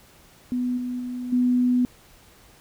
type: tone with level steps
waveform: sine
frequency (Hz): 248.1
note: B3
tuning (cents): +8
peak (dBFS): -22 / -26 / -28 / -17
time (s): 0.52-1.85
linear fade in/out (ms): 0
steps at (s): 0.77 / 0.99 / 1.32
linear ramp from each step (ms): 10
effects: pink hiss -53 dBFS RMS until 2.6 s